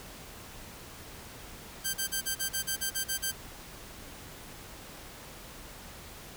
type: tone bursts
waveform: 5% pulse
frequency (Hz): 1568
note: G6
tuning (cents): 0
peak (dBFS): -18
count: 11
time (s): 1.84-3.32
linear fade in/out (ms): 20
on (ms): 100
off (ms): 38
effects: pink hiss -47 dBFS RMS until 6.36 s